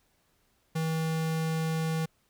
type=tone; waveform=square; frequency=160.7 Hz; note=E3; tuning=44 cents flat; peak=-28 dBFS; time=0.75-2.06 s; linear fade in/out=10 ms; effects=pink hiss -70 dBFS RMS until 2.29 s